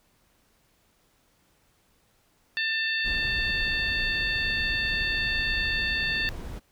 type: harmonic tone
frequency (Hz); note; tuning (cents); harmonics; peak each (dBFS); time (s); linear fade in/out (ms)
893; A5; +25; 2 / 3 / 4 / 5; -27 / -31 / -33 / -35; 2.57-6.29; 0
type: noise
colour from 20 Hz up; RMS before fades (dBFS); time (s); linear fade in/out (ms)
brown; -35; 3.04-6.6; 20
effects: pink hiss -66 dBFS RMS until 6.71 s